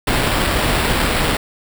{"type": "noise with sample-and-hold", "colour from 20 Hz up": "pink", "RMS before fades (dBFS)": -17, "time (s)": [0.07, 1.37], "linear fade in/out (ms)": 5, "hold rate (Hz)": 6300, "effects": []}